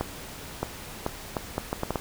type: accelerating click train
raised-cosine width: 1 ms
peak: -12 dBFS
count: 9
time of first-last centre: 0.01-1.958 s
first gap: 620 ms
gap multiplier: 0.7
effects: pink hiss -41 dBFS RMS until 2 s